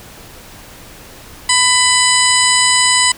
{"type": "harmonic tone", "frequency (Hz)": 998, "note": "B5", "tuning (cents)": 18, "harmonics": [1, 2, 3, 4, 5, 7, 8, 9], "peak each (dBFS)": [-17, -16, -18, -20, -17, -22, -16, -19], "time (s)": [1.49, 3.12], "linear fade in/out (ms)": 5, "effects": ["pink hiss -37 dBFS RMS until 3.17 s"]}